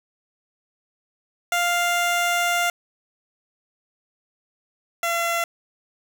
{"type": "tone pair in turn", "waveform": "15% pulse", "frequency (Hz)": [698.5, 680.6], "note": ["F5", "F5"], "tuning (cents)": [0, -45], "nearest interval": "unison", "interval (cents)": 45, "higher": "first", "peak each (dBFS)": [-13, -15], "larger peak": "first", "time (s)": [[1.52, 2.7], [5.03, 5.44]], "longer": "first", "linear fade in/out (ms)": 2, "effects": []}